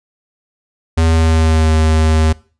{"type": "tone with pitch glide", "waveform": "square", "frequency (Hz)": [81.5, 78.95], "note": ["E2", "D#2"], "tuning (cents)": [-19, 26], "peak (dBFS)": -10, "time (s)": [0.97, 2.33], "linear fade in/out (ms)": 10, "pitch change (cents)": -55, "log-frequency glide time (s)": [1.07, 1.72], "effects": ["noise-tail reverb RT60 0.4 s tail -22 dB re dry", "resampled to 22050 Hz"]}